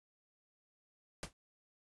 pink noise with exponential decay, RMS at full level -37 dBFS, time 1.23-1.33 s, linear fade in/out 1 ms, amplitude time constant 20 ms, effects resampled to 24000 Hz

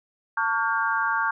sine tone cluster, 899 / 1130 / 1411 / 1591 Hz, A5 / C#6 / F6 / G6, +37 / +33 / +17 / +25 cents, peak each -27 dBFS, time 0.37-1.31 s, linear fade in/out 5 ms, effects none

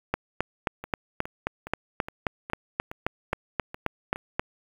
two click trains, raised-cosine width 0.5 ms, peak -9 / -21 dBFS, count 17 / 9, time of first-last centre 0.14-4.395 / 0.84-4.16 s, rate 3.76 / 2.41 Hz, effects 7-bit

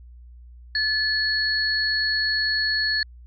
sine tone pair together, 1731 / 4362 Hz, A6 / C#8, -29 / -29 cents, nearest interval octave + major third, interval 1600 cents, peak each -23 dBFS, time 0.75-3.03 s, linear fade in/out 2 ms, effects added 60 Hz sine -42 dBFS peak until 3.26 s

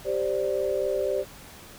sine chord, G suspended fourth, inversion none, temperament equal, 392 / 523.3 / 587.3 Hz, G4 / C5 / D5, 0 / 0 / 0 cents, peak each -28 dBFS, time 0.04-1.25 s, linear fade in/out 50 ms, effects pink hiss -46 dBFS RMS until 1.78 s

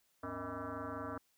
sine tone with frequency modulation, 440 Hz, A4, in tune, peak -39 dBFS, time 0.23-1.18 s, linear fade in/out 5 ms, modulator 181 Hz, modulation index 5.5, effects white hiss -75 dBFS RMS until 1.37 s

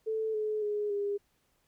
sine tone with pitch steps, 440 / 428.2 / 416.7 / 405.6 Hz, A4 / A4 / G#4 / G#4, 0 / -47 / +6 / -41 cents, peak -29 dBFS, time 0.06-1.18 s, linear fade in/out 20 ms, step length 280 ms, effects pink hiss -73 dBFS RMS until 1.67 s

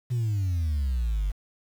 sine exponential sweep, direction down, 125.9 to 46.25 Hz, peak -21 dBFS, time 0.1-1.32 s, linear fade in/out 20 ms, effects tanh soft clip ceiling -22 dBFS + 8-bit

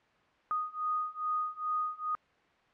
sine beating tone pair, 1239 / 1241.4 Hz, D#6 / D#6, -8 / -4 cents, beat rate 2.4 Hz, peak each -34 / -33 dBFS, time 0.51-2.15 s, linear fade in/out 0 ms, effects white hiss -65 dBFS RMS until 2.73 s + low-pass 2000 Hz 12 dB/octave

